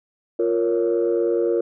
sine chord, Bb minor, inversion second, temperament equal with one note detuned, 349.2 / 466.2 / 556 Hz, F4 / Bb4 / Db5, 0 / 0 / +5 cents, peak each -20 / -20 / -25 dBFS, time 0.39-1.61 s, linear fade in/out 5 ms, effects tanh soft clip ceiling -11 dBFS

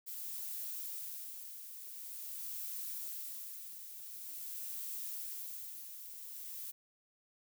violet noise with tremolo, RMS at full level -42 dBFS, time 0.06-6.72 s, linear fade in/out 20 ms, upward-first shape sine, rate 0.46 Hz, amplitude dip 55%, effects none

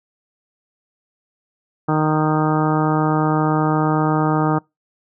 harmonic tone with a mistuned harmonic, 154.7 Hz, D#3, 10 cents flat, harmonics 1 / 2 / 3 / 4 / 5 / 6 / 7 / 8 / 9 / 10, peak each -19 / -20 / -25 / -28 / -24 / -26 / -33 / -25 / -35 / -36 dBFS, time 1.88-4.59 s, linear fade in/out 10 ms, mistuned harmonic 10, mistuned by +28 cents, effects noise-tail reverb RT60 0.2 s tail -25 dB re dry

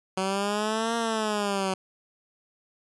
10% pulse exponential two-way sweep, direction up then down, 187.4 to 233.1 to 187.4 Hz, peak -17 dBFS, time 0.17-1.74 s, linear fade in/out 5 ms, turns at 0.96 s, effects resampled to 24000 Hz

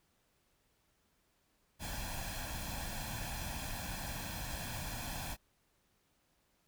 pink noise with comb filter, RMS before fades -41 dBFS, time 1.79-5.37 s, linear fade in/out 50 ms, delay 1.2 ms, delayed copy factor +0.7, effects pink hiss -75 dBFS RMS until 6.67 s

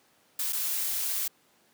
blue noise with dropouts, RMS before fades -30 dBFS, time 0.39-1.28 s, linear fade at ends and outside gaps 5 ms, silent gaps 0.525-0.529 s, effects pink hiss -64 dBFS RMS until 1.73 s + high-pass 200 Hz 12 dB/octave

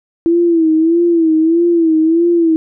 sine tone with vibrato, 330 Hz, E4, 2 cents sharp, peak -8 dBFS, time 0.26-2.56 s, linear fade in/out 0 ms, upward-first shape sine, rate 1.6 Hz, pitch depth 79 cents each way, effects none

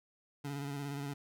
25% pulse tone with vibrato, 141.5 Hz, C#3, 36 cents sharp, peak -34 dBFS, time 0.44-1.14 s, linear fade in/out 10 ms, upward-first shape square, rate 17 Hz, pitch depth 31 cents each way, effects none

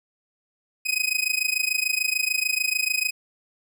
sawtooth tone with amplitude modulation, 2516 Hz, D#7, 19 cents sharp, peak -15 dBFS, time 0.85-3.11 s, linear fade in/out 20 ms, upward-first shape sine, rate 26.8 Hz, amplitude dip 90%, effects none

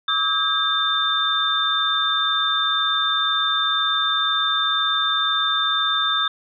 sine tone cluster, 1145 / 1287 / 1613 / 3587 Hz, D6 / E6 / G6 / A7, -44 / -42 / +49 / +33 cents, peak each -28 / -24 / -26 / -20 dBFS, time 0.08-6.28 s, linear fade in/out 5 ms, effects none

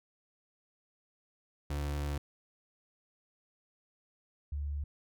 35% pulse / sine tone pair in turn, 72.3 / 72.3 Hz, D2 / D2, -27 / -27 cents, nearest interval unison, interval 0 cents, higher neither, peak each -31 / -33 dBFS, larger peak first, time 1.7-2.18 / 4.52-4.84 s, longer first, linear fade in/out 5 ms, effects none

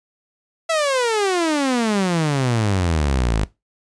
sawtooth exponential sweep, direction down, 669 to 49.91 Hz, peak -13 dBFS, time 0.69-3.45 s, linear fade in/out 10 ms, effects noise-tail reverb RT60 0.2 s tail -19 dB re dry + resampled to 22050 Hz

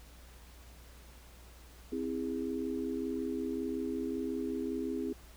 sine chord, C augmented, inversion none, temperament just, 261.6 / 327 / 408.8 Hz, C4 / E4 / G#4, 0 / -14 / -27 cents, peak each -36 / -38 / -38 dBFS, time 1.92-5.13 s, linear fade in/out 5 ms, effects added 60 Hz sine -53 dBFS peak until 5.36 s + pink hiss -58 dBFS RMS until 5.36 s

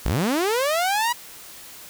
sawtooth linear sweep, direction up, 32.7 to 982 Hz, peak -16 dBFS, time 0.05-1.13 s, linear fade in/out 10 ms, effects white hiss -42 dBFS RMS until 1.89 s

